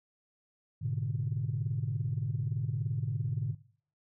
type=chord; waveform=sine; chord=G# diminished; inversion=none; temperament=equal with one note detuned; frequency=105.95 / 123.47 / 146.83 Hz; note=G#2 / B2 / D3; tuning=+35 / 0 / 0 cents; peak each=-34 dBFS; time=0.81-3.55 s; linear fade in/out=20 ms; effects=noise-tail reverb RT60 0.5 s tail -18 dB re dry + tanh soft clip ceiling -22 dBFS